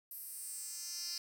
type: tone with high-pass filter sweep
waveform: 10% pulse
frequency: 346.8 Hz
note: F4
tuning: 12 cents flat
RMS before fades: -44 dBFS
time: 0.11-1.18 s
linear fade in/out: 2 ms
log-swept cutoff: 12000 to 4900 Hz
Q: 3.3
effects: none